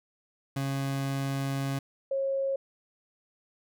30% pulse / sine tone pair in turn, 137 / 543.3 Hz, C#3 / C#5, -20 / -35 cents, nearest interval 2 octaves, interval 2385 cents, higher second, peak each -26 dBFS, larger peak neither, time 0.56-1.79 / 2.11-2.56 s, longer first, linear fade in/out 5 ms, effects none

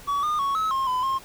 triangle tone with pitch steps, 1134 / 1217 / 1110 / 1289 / 1068 / 1010 / 1067 Hz, C#6 / D#6 / C#6 / E6 / C6 / B5 / C6, +39 / -39 / +2 / -39 / +35 / +39 / +34 cents, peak -20 dBFS, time 0.07-1.19 s, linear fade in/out 20 ms, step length 160 ms, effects pink hiss -46 dBFS RMS until 1.24 s

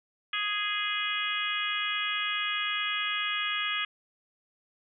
harmonic tone, 415.3 Hz, G#4, in tune, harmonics 3 / 4 / 5 / 6 / 7 / 8, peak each -35 / -35 / -35 / -35 / -35 / -35 dBFS, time 0.33-3.85 s, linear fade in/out 5 ms, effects none

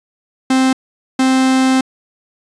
45% pulse tone bursts at uneven times, 261.6 Hz, C4, in tune, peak -10 dBFS, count 2, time 0.5-0.73 / 1.19-1.81 s, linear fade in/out 5 ms, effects resampled to 22050 Hz + 8-bit

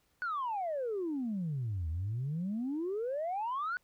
sine exponential two-way sweep, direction down then up, 1503 to 76.9 to 1503 Hz, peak -31 dBFS, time 0.22-3.77 s, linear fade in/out 0 ms, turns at 1.89 s, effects tanh soft clip ceiling -29 dBFS + pink hiss -73 dBFS RMS until 3.83 s

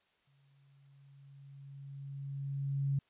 sine tone with exponential growth, 138.6 Hz, C#3, in tune, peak -28 dBFS, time 0.27-2.99 s, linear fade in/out 5 ms, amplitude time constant 590 ms, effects white hiss -73 dBFS RMS until 3.09 s + resampled to 8000 Hz

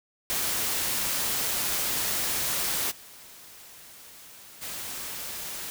white noise with level steps, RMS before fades -28 / -48 / -36 dBFS, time 0.3-5.7 s, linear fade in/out 0 ms, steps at 2.9 / 4.61 s, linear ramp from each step 20 ms, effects none

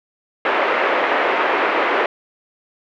pink band-pass noise, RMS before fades -18 dBFS, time 0.45-2.06 s, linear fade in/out 2 ms, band 390 to 2400 Hz, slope 24 dB/octave, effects none

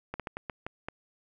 slowing click train, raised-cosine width 0.5 ms, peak -20 dBFS, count 7, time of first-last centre 0.14-0.885 s, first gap 57 ms, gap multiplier 1.31, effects 10-bit

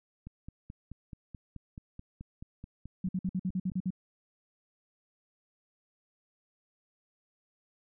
click train, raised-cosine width 5 ms, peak -31 dBFS, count 17, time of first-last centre 0.27-3.718 s, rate 4.64 Hz
sine tone bursts, 185 Hz, F#3, in tune, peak -28 dBFS, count 9, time 3.04-3.905 s, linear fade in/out 5 ms, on 49 ms, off 53 ms
effects none

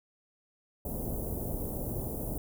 pink band-stop noise, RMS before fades -35 dBFS, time 0.85-2.38 s, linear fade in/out 2 ms, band 640 to 12000 Hz, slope 24 dB/octave, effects none

